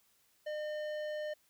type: tone with tanh clipping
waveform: sine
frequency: 606 Hz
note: D#5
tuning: 46 cents flat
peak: -38 dBFS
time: 0.46-1.34 s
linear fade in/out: 10 ms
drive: 13 dB
effects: white hiss -71 dBFS RMS until 1.49 s